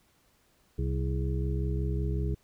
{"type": "harmonic tone with a mistuned harmonic", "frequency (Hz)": 65.41, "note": "C2", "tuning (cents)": 0, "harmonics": [1, 2, 3, 5, 6], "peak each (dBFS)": [-29, -32, -39, -40, -39], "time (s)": [0.78, 2.35], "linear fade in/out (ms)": 10, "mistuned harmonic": 6, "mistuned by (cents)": 100, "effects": ["pink hiss -67 dBFS RMS until 2.43 s"]}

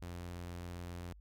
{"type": "tone with vibrato", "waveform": "sawtooth", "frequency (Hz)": 87.5, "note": "F2", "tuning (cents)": 4, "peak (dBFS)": -39, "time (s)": [0.02, 1.13], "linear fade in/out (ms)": 5, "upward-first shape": "triangle", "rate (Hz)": 18, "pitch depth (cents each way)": 11, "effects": ["added 50 Hz sine -54 dBFS peak until 1.2 s"]}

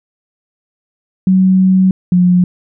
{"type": "tone pair in turn", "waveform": "sine", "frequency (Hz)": [187.7, 179.19], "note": ["F#3", "F3"], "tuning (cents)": [25, 45], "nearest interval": "minor second", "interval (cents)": 80, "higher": "first", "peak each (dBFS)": -6, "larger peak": "neither", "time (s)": [[1.27, 1.91], [2.12, 2.44]], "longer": "first", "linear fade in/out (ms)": 2, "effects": []}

